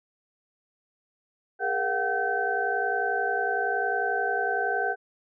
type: tone cluster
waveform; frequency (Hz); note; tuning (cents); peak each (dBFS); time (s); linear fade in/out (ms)
sine; 408.6 / 469.6 / 707 / 758 / 1539; G#4 / A#4 / F5 / F#5 / G6; -28 / +13 / +21 / +42 / -32; -32 / -33 / -32 / -29 / -28; 1.59-4.96; 50
effects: none

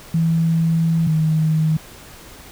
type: tone pair in turn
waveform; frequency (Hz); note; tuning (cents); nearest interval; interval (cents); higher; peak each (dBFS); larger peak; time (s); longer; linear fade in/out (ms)
sine; 164.1 / 157.23; E3 / D#3; -8 / +18; minor second; 74; first; -14; neither; 0.14-1.07 / 1.07-1.77; first; 5
effects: pink hiss -41 dBFS RMS until 2.51 s

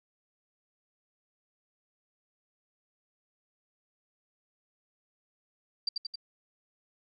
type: tone with echo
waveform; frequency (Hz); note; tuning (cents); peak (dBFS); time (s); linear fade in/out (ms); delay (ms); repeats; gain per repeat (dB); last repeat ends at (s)
sine; 4699; D8; 0; -26; 5.87-5.89; 5; 89; 3; -3; 6.157
effects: none

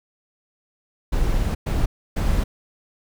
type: noise bursts at uneven times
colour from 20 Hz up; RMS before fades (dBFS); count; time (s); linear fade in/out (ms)
brown; -20; 3; 1.12-1.55 / 1.66-1.86 / 2.16-2.44; 10
effects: none

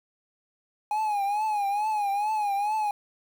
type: tone with vibrato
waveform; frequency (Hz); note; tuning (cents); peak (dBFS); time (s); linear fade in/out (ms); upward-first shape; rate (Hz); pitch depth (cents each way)
triangle; 830.6; G#5; 0; -22; 0.91-2.91; 2; triangle; 2.3; 98
effects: 8-bit

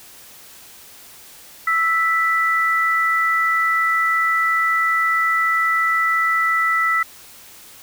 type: tone pair together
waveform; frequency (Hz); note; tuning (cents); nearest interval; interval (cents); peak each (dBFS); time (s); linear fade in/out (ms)
sine; 1318.5 / 1973; E6 / B6; 0 / -2; perfect fifth; 698; -18; 1.67-7.03; 5
effects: white hiss -43 dBFS RMS until 7.82 s

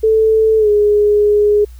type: tone with pitch glide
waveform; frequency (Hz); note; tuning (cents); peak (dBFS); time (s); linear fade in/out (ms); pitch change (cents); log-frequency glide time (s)
sine; 440 to 415.8; A4 to G#4; 0 to +2; -8; 0.03-1.65; 10; -98; 0.58-0.69
effects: added 60 Hz sine -32 dBFS peak until 1.79 s + white hiss -51 dBFS RMS until 1.79 s

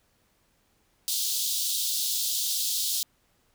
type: high-pass noise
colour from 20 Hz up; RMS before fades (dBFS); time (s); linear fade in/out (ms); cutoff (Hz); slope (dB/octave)
pink; -28; 1.08-3.03; 0; 3400; 48
effects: pink hiss -68 dBFS RMS until 3.54 s

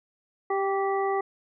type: harmonic tone with a mistuned harmonic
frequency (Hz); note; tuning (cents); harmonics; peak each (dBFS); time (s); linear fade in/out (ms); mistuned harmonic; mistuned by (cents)
392; G4; 0; 1 / 2 / 3 / 5; -26 / -28 / -32 / -37; 0.5-1.21; 5; 3; -22
effects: none

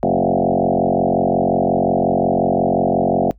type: tone with frequency modulation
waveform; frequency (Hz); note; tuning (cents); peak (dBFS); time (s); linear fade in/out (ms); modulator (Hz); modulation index
sine; 452.3; A4; +48; -13; 0.03-3.31; 0; 45.6; 6.4
effects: noise-tail reverb RT60 0.1 s tail -22 dB re dry + added 50 Hz sine -43 dBFS peak until 3.38 s

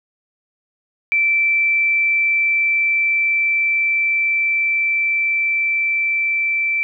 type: tone with level ramp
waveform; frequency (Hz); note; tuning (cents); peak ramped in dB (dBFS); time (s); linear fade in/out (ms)
sine; 2333; D7; -12; -13 to -16; 1.12-6.83; 0
effects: none

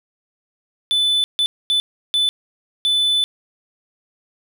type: tone bursts at uneven times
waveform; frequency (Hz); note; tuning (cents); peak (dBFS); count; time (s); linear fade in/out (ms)
triangle; 3500; A7; -10; -13; 5; 0.91-1.24 / 1.39-1.46 / 1.7-1.8 / 2.14-2.29 / 2.85-3.24; 0
effects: none

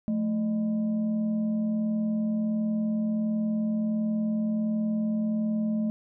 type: tone with frequency modulation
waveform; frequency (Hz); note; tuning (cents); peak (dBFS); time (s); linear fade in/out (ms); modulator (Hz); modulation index
sine; 217.7; A3; -18; -24; 0.08-5.9; 0; 394; 0.35
effects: none

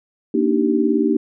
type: chord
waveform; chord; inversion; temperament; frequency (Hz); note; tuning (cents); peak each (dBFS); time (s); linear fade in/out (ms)
sine; Eb major seventh; second; just; 233.3 / 291.7 / 311.1 / 388.9; Bb3 / D4 / Eb4 / G4; +2 / -12 / 0 / -14; -20; 0.34-1.17; 5
effects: none

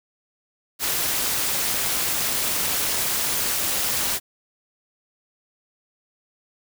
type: noise with amplitude modulation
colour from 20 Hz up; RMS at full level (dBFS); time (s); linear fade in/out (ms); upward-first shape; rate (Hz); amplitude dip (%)
white; -21; 0.79-4.2; 50; sine; 238; 60
effects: none

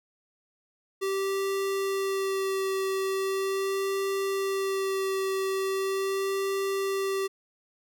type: tone with vibrato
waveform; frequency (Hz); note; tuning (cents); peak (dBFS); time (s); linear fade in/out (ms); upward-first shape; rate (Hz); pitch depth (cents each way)
square; 387.8; G4; -19; -27; 1.01-7.28; 20; sine; 0.4; 14
effects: none

